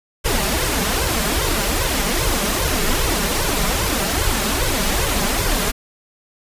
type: noise with flanger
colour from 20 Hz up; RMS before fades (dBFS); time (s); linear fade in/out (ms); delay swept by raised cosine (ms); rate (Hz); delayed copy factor
pink; -19; 0.24-5.72; 20; 1.9 to 5.1; 2.5; +1
effects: resampled to 32000 Hz